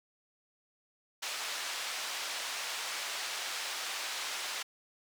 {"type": "band-pass noise", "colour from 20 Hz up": "white", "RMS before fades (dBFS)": -38, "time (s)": [1.22, 4.63], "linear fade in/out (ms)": 10, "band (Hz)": [700, 5200], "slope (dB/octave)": 12, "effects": []}